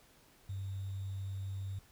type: tone with sample-and-hold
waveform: sine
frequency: 97 Hz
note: G2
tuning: 18 cents flat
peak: -37 dBFS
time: 0.49-1.79 s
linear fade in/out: 5 ms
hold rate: 3675 Hz
effects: pink hiss -64 dBFS RMS until 1.91 s